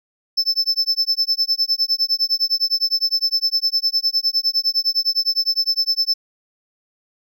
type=tone with tremolo; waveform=triangle; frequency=5274 Hz; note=E8; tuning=in tune; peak=-11 dBFS; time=0.37-6.14 s; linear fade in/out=10 ms; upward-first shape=sine; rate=9.8 Hz; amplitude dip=100%; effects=tanh soft clip ceiling -8 dBFS